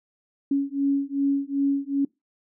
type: beating tone pair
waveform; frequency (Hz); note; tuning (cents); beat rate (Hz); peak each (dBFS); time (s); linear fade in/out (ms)
sine; 277.2 / 279.8; C#4 / C#4; 0 / +16; 2.6; -24; 0.51-2.05; 5
effects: noise-tail reverb RT60 0.2 s tail -23 dB re dry